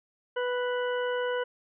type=harmonic tone; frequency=493.9 Hz; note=B4; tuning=in tune; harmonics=1 / 2 / 3 / 4 / 6; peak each=-28 / -36 / -35 / -45 / -42 dBFS; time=0.36-1.44 s; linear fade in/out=10 ms; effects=none